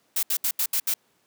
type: noise bursts at uneven times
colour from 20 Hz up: blue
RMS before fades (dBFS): -24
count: 6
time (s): 0.16-0.23 / 0.3-0.37 / 0.44-0.51 / 0.59-0.66 / 0.73-0.8 / 0.87-0.94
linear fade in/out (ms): 5
effects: pink hiss -66 dBFS RMS until 1.26 s + high-pass 200 Hz 12 dB/octave